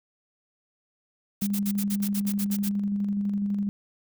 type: noise bursts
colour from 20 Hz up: blue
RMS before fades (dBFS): -33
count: 11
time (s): 1.41-2.691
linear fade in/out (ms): 10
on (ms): 61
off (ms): 61
type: tone with tremolo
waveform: sine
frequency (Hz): 202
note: G#3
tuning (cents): -48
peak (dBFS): -23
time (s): 1.42-3.69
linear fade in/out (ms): 0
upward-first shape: square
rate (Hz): 12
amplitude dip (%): 25
effects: none